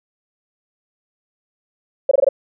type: tone bursts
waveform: sine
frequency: 550 Hz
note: C#5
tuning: 14 cents flat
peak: -8 dBFS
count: 5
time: 2.09-2.289 s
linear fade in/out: 5 ms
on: 23 ms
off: 21 ms
effects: none